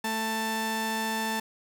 sawtooth tone pair together, 221.4 / 885.6 Hz, A3 / A5, +11 / +11 cents, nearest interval 2 octaves, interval 2400 cents, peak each -28 / -25 dBFS, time 0.04-1.4 s, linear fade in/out 5 ms, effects none

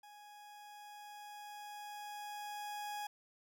40% pulse tone with level ramp, 830.6 Hz, G#5, in tune, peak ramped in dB -54 to -39 dBFS, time 0.03-3.07 s, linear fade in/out 5 ms, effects none

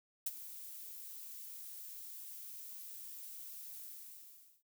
violet noise with ADSR envelope, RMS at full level -34 dBFS, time 0.26-4.63 s, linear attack 7 ms, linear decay 33 ms, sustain -15 dB, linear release 820 ms, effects none

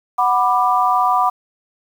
sine chord, B minor, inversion second, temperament just, 740.8 / 987.8 / 1185.3 Hz, F#5 / B5 / D6, +2 / 0 / +16 cents, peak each -17 dBFS, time 0.18-1.3 s, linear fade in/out 10 ms, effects 7-bit

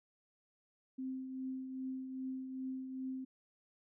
sine tone with tremolo, 261.2 Hz, C4, 3 cents flat, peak -37 dBFS, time 0.98-3.25 s, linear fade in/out 10 ms, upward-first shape triangle, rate 2.5 Hz, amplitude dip 50%, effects none

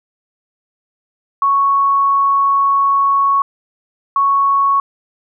sine tone pair in turn, 1108.7 / 1108.7 Hz, C#6 / C#6, 0 / 0 cents, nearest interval unison, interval 0 cents, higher neither, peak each -10 dBFS, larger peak neither, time 1.42-3.42 / 4.16-4.8 s, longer first, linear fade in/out 2 ms, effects none

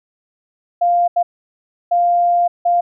sine tone bursts at uneven times, 698.5 Hz, F5, in tune, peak -11 dBFS, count 4, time 0.81-1.08 / 1.16-1.23 / 1.91-2.48 / 2.65-2.81 s, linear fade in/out 10 ms, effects none

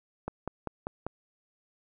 click train, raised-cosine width 1 ms, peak -19 dBFS, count 5, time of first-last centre 0.28-1.066 s, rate 5.09 Hz, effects none

